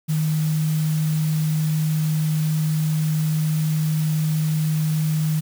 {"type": "tone in noise", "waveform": "sine", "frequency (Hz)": 155.56, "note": "D#3", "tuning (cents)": 0, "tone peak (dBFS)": -18, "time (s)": [0.08, 5.41], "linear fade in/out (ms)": 20, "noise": "white", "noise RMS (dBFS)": -36, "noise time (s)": [0.08, 5.41], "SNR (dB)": 15, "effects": []}